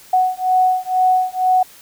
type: beating tone pair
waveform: sine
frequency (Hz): 740 / 742.1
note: F#5 / F#5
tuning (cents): 0 / +5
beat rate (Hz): 2.1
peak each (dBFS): -16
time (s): 0.13-1.63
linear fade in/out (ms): 5
effects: white hiss -44 dBFS RMS until 1.81 s